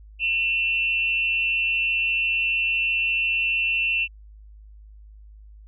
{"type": "tone with amplitude modulation", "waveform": "sine", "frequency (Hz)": 2697, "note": "E7", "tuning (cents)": 39, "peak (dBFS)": -17, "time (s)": [0.19, 4.08], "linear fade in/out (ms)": 50, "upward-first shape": "sine", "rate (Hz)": 235, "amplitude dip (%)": 65, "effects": ["added 52 Hz sine -43 dBFS peak until 5.67 s"]}